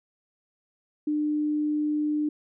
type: tone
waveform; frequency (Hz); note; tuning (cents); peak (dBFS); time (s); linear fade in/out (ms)
sine; 300; D4; +37; -23; 1.07-2.29; 5
effects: none

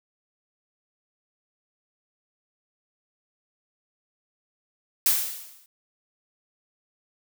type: noise with exponential decay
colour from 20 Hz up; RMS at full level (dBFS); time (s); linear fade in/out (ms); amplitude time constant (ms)
blue; -18; 5.06-5.66; 1; 130
effects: none

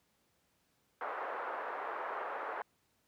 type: band-pass noise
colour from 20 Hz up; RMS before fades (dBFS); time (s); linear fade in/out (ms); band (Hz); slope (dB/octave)
white; -40; 1.01-2.62; 2; 450 to 1400; 24
effects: pink hiss -75 dBFS RMS until 3.07 s + high-pass 80 Hz 12 dB/octave

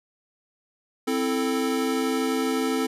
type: chord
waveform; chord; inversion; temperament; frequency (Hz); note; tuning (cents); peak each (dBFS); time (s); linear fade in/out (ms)
square; A minor; first; equal; 261.6 / 329.6 / 440; C4 / E4 / A4; 0 / 0 / 0; -26 / -31 / -28; 1.07-2.87; 10
effects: resampled to 32000 Hz

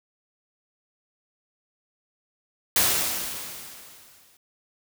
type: noise with exponential decay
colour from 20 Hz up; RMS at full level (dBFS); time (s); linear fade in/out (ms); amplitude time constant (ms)
white; -19; 2.76-4.37; 2; 350
effects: none

